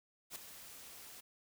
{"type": "noise with ADSR envelope", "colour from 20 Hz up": "white", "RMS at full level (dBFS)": -43, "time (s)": [0.3, 1.21], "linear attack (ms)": 58, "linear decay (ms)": 4, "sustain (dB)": -10, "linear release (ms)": 12, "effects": []}